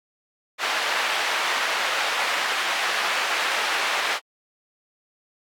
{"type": "band-pass noise", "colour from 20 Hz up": "white", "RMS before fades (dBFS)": -25, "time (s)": [0.58, 4.2], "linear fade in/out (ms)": 50, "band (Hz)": [730, 2500], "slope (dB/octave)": 12, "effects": ["AAC 64 kbps"]}